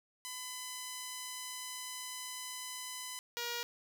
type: tone pair in turn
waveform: 5% pulse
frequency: 1008 / 475.7 Hz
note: B5 / A#4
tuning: +35 / +35 cents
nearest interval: octave + minor second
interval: 1300 cents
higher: first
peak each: -29 / -25 dBFS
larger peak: second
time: 0.25-3.19 / 3.37-3.63 s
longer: first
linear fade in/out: 0 ms
effects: none